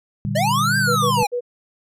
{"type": "chord", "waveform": "sine", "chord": "G minor", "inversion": "first", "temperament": "equal", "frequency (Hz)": [116.54, 146.83, 196], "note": ["Bb2", "D3", "G3"], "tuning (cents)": [0, 0, 0], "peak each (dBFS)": -25, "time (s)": [0.25, 1.23], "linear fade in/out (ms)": 0}
{"type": "linear two-way sweep", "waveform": "square", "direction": "up then down", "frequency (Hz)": [569, 1604, 789], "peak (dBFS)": -18, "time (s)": [0.35, 1.27], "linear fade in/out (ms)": 10, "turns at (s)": 0.77}
{"type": "tone bursts", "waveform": "sine", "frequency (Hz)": 487.5, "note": "B4", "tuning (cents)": -23, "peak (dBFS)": -20, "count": 4, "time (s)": [0.87, 1.408], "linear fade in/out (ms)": 20, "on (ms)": 91, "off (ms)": 58}
{"effects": ["resampled to 32000 Hz"]}